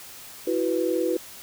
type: chord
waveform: sine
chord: E suspended second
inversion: none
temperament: equal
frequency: 329.6 / 370 / 493.9 Hz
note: E4 / F#4 / B4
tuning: 0 / 0 / 0 cents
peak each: -26 dBFS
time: 0.47-1.17 s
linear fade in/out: 5 ms
effects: white hiss -43 dBFS RMS until 1.42 s